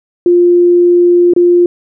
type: tone with dropouts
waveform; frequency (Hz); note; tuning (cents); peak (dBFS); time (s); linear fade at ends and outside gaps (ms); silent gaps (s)
sine; 350.8; F4; +8; -4; 0.26-1.66; 2; 1.336-1.363
effects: none